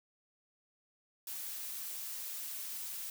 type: noise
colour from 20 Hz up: blue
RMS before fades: -42 dBFS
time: 1.27-3.1 s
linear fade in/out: 2 ms
effects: none